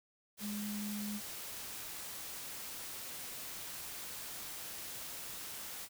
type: tone in noise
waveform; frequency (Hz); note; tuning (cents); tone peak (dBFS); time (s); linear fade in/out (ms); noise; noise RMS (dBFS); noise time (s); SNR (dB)
sine; 207.7; G#3; 0; -38; 0.4-1.21; 50; white; -45; 0.37-5.89; +4
effects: none